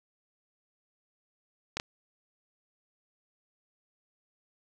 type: clicks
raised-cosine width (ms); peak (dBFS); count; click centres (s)
0.2; -14; 2; 1.77 / 1.799
effects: none